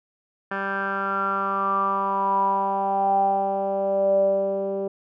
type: tone with low-pass filter sweep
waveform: 10% pulse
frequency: 196 Hz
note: G3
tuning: in tune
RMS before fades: -23 dBFS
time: 0.51-4.88 s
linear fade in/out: 5 ms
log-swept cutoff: 1700 to 480 Hz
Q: 9.9
effects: none